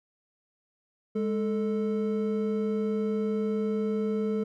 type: tone pair together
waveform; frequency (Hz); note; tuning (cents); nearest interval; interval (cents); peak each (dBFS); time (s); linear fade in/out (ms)
triangle; 207.7 / 440; G#3 / A4; 0 / 0; octave + minor second; 1300; -26 / -27; 1.15-4.44; 10
effects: none